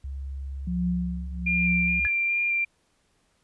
sine tone, 68.2 Hz, C#2, 28 cents flat, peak -31 dBFS, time 0.04-2.07 s, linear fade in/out 5 ms
sine tone with tremolo, 177.3 Hz, F3, 26 cents sharp, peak -22 dBFS, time 0.67-2 s, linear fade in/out 5 ms, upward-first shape triangle, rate 1.2 Hz, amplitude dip 95%
sine tone with vibrato, 2385 Hz, D7, 26 cents sharp, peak -22 dBFS, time 1.46-2.65 s, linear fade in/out 10 ms, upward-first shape square, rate 2.4 Hz, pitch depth 10 cents each way
sine tone with exponential decay, 1700 Hz, G#6, 40 cents sharp, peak -23 dBFS, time 2.05-2.13 s, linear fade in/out 0 ms, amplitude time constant 17 ms
effects pink hiss -68 dBFS RMS until 3.43 s + resampled to 24000 Hz

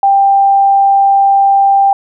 sine tone, 790 Hz, G5, 13 cents sharp, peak -5 dBFS, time 0.03-1.93 s, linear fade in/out 2 ms, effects none

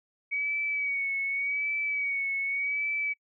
sine tone with vibrato, 2256 Hz, C#7, 30 cents sharp, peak -27 dBFS, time 0.31-3.14 s, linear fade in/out 20 ms, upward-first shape sine, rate 0.86 Hz, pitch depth 44 cents each way, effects noise-tail reverb RT60 0.1 s tail -23 dB re dry

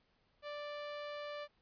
sawtooth tone, 587.3 Hz, D5, in tune, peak -38 dBFS, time 0.42-1.48 s, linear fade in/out 50 ms, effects pink hiss -75 dBFS RMS until 1.61 s + resampled to 11025 Hz

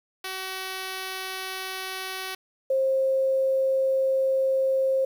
5% pulse / sine tone pair in turn, 377.8 / 531.8 Hz, F#4 / C5, +36 / +28 cents, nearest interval tritone, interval 592 cents, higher second, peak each -20 dBFS, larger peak neither, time 0.24-2.35 / 2.7-5.05 s, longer second, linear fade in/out 5 ms, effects 9-bit

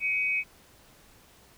sine tone pair together, 2248 / 2523 Hz, C#7 / D#7, +24 / +23 cents, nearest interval major second, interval 199 cents, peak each -28 / -27 dBFS, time 0-0.44 s, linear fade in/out 50 ms, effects pink hiss -57 dBFS RMS until 1.57 s

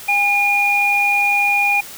sine tone pair together, 811 / 2430 Hz, G#5 / D#7, -41 / -42 cents, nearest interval octave + perfect fifth, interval 1899 cents, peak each -19 / -14 dBFS, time 0.08-1.81 s, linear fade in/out 10 ms, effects white hiss -35 dBFS RMS until 1.97 s

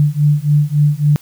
sine beating tone pair, 145.8 / 149.4 Hz, D3 / D3, -12 / +30 cents, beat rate 3.6 Hz, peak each -13 dBFS, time 0-1.16 s, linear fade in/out 0 ms, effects white hiss -46 dBFS RMS until 1.21 s

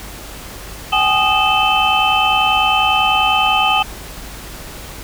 sine tone cluster, 769 / 839 / 1236 / 2622 / 3072 Hz, G5 / G#5 / D#6 / E7 / G7, -33 / +17 / -12 / -10 / -36 cents, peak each -18 dBFS, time 0.92-3.83 s, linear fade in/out 10 ms, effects added 50 Hz sine -36 dBFS peak until 5.03 s + pink hiss -33 dBFS RMS until 5.03 s

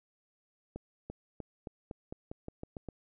accelerating click train, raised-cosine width 2 ms, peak -27 dBFS, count 11, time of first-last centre 0.76-2.887 s, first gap 340 ms, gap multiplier 0.89, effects none

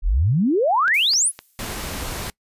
sine exponential sweep, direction up, 34.05 to 11220 Hz, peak -15 dBFS, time 0.02-1.32 s, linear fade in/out 50 ms
click train, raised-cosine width 0.2 ms, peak -17 dBFS, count 4, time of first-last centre 0.88-1.645 s, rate 3.92 Hz
violet noise with exponential decay, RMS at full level -33 dBFS, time 0.94-1.96 s, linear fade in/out 2 ms, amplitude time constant 220 ms
pink noise, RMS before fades -29 dBFS, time 1.59-2.3 s, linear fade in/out 0 ms
effects noise-tail reverb RT60 0.1 s tail -23 dB re dry + resampled to 32000 Hz

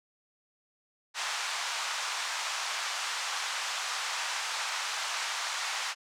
pink band-pass noise, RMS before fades -34 dBFS, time 1.14-5.95 s, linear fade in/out 50 ms, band 870 to 7500 Hz, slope 24 dB/octave, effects none

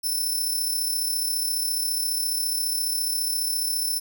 10% pulse tone with amplitude modulation, 5320 Hz, E8, 15 cents sharp, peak -16 dBFS, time 0.03-4 s, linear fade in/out 20 ms, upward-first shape sine, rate 34.6 Hz, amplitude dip 40%, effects none

